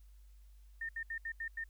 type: tone bursts at uneven times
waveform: sine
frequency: 1818 Hz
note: A#6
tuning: 44 cents flat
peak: -37 dBFS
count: 6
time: 0.81-0.89 / 0.96-1.03 / 1.1-1.18 / 1.25-1.32 / 1.4-1.48 / 1.57-1.64 s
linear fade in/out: 5 ms
effects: added 50 Hz sine -55 dBFS peak until 1.69 s + white hiss -75 dBFS RMS until 1.69 s